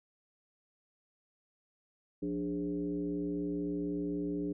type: tone with frequency modulation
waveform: sine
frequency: 293.4 Hz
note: D4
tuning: 2 cents flat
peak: -32 dBFS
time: 2.22-4.53 s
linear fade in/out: 10 ms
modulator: 116 Hz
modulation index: 1
effects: none